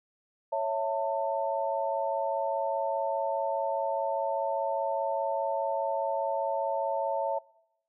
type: chord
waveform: sine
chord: A major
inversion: first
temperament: equal with one note detuned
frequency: 554.4 / 659.3 / 894.9 Hz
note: C#5 / E5 / A5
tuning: 0 / 0 / +29 cents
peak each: -31 dBFS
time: 0.52-7.39 s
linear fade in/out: 10 ms
effects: noise-tail reverb RT60 0.8 s tail -23 dB re dry